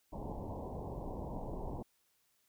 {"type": "low-pass noise", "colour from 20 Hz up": "pink", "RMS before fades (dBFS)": -42, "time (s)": [0.12, 1.83], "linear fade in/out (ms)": 10, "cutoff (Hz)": 1000, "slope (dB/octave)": 96, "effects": ["white hiss -75 dBFS RMS until 2.48 s"]}